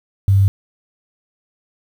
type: tone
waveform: sine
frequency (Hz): 98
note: G2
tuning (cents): 0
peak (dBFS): -9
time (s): 0.28-0.48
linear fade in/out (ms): 0
effects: 7-bit